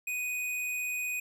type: tone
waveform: square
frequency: 2489 Hz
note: D#7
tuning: in tune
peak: -32 dBFS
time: 0.07-1.2 s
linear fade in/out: 5 ms
effects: none